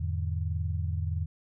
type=tone cluster; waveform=sine; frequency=84.8 / 106.1 / 150 Hz; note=E2 / G#2 / D3; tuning=+50 / +38 / +37 cents; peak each=-29 / -35 / -36 dBFS; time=0-1.26 s; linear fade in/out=10 ms; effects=none